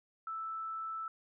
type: tone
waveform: sine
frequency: 1318.5 Hz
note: E6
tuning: in tune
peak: -37 dBFS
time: 0.27-1.08 s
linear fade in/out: 2 ms
effects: none

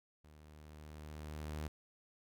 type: tone with level ramp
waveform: sawtooth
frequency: 76.1 Hz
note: D#2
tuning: 38 cents flat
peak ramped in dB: -55 to -35 dBFS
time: 0.24-1.68 s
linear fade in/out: 5 ms
effects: none

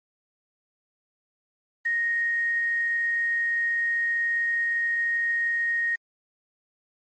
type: tone with quantisation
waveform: sine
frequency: 1865 Hz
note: A#6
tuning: in tune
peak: -22 dBFS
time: 1.85-5.96 s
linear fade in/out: 10 ms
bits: 8
effects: MP3 32 kbps

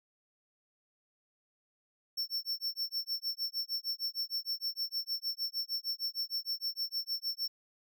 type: tone with tremolo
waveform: square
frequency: 5420 Hz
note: E8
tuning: 47 cents sharp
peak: -31 dBFS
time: 2.17-7.48 s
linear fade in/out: 10 ms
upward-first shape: sine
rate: 6.5 Hz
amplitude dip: 100%
effects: none

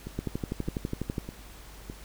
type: two click trains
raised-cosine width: 3 ms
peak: -17 / -24 dBFS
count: 13 / 4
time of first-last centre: 0.19-1.182 / 0.07-1.899 s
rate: 12.1 / 1.64 Hz
effects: added 50 Hz sine -47 dBFS peak until 2.04 s + pink hiss -50 dBFS RMS until 2.04 s

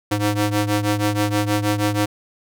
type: ring-modulated tone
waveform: sawtooth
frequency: 208.3 Hz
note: G#3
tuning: 5 cents sharp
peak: -11 dBFS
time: 0.11-2.06 s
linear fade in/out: 10 ms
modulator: 101 Hz
effects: none

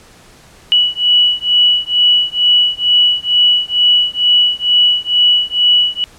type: beating tone pair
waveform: sine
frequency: 2941 / 2943.2 Hz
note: F#7 / F#7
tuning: -11 / -10 cents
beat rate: 2.2 Hz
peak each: -12 dBFS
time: 0.72-6.04 s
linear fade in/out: 0 ms
effects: pink hiss -43 dBFS RMS until 6.18 s + low-pass 10000 Hz 12 dB/octave

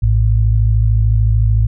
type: tone pair together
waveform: sine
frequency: 55.29 / 108.8 Hz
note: A1 / A2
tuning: +9 / -19 cents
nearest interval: octave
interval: 1172 cents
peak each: -12 dBFS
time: 0.02-1.67 s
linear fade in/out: 10 ms
effects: none

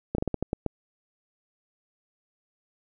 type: slowing click train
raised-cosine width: 2 ms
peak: -13 dBFS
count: 8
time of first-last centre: 0.15-0.663 s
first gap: 33 ms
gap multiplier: 1.26
effects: none

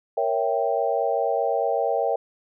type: chord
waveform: sine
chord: A# diminished seventh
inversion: none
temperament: equal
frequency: 466.2 / 554.4 / 659.3 / 784 Hz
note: A#4 / C#5 / E5 / G5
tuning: 0 / 0 / 0 / 0 cents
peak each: -26 dBFS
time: 0.17-2.16 s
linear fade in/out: 5 ms
effects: none

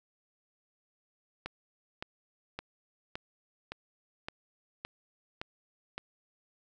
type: click train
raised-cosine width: 0.3 ms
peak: -21 dBFS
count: 9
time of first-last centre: 1.46-5.98 s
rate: 1.77 Hz
effects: none

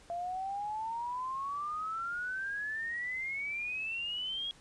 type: exponential sweep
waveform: sine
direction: up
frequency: 681 to 3318 Hz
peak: -34 dBFS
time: 0.1-4.51 s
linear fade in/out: 0 ms
effects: pink hiss -59 dBFS RMS until 4.6 s + resampled to 22050 Hz

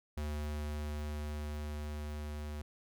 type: tone with level ramp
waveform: square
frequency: 74.7 Hz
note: D2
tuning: 30 cents sharp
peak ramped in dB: -36 to -40 dBFS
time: 0.17-2.62 s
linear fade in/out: 5 ms
effects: none

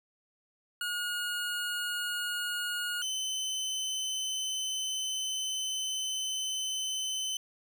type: tone pair in turn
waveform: 25% pulse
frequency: 1439 / 3047 Hz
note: F#6 / G7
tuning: -49 / -50 cents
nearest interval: octave + minor second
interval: 1299 cents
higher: second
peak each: -28 dBFS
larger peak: neither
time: 0.81-3.02 / 3.02-7.37 s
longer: second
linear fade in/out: 2 ms
effects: none

